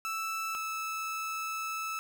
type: tone pair in turn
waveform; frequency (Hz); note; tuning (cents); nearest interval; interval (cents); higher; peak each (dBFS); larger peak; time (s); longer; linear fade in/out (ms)
30% pulse; 1318.5 / 1309.4; E6 / E6; 0 / -12; unison; 12; first; -30 / -31; first; 0.05-0.55 / 0.55-1.99; second; 0
effects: none